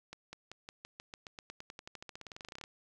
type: accelerating click train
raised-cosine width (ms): 0.2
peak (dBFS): -28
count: 30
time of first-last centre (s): 0.13-2.639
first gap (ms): 200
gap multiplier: 0.93
effects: none